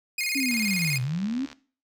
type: tone with vibrato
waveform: sawtooth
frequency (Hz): 2300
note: D7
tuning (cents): -37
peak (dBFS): -22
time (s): 0.18-0.98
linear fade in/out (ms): 5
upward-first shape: square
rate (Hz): 18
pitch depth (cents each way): 130
type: linear two-way sweep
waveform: sine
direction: down then up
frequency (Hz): 280.8 to 121.6 to 280.8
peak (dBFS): -25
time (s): 0.35-1.46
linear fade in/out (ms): 10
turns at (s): 1.02
type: click train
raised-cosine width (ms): 0.2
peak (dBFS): -25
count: 76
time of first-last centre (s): 0.51-1.529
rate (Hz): 73.6
effects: noise-tail reverb RT60 0.4 s tail -18 dB re dry